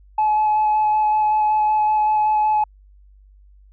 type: tone with vibrato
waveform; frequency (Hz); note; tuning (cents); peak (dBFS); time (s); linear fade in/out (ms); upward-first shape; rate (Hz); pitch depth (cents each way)
sine; 854; G#5; +48; -13; 0.18-2.64; 5; square; 5.3; 9
effects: tanh soft clip ceiling -12 dBFS + added 49 Hz sine -46 dBFS peak until 3.72 s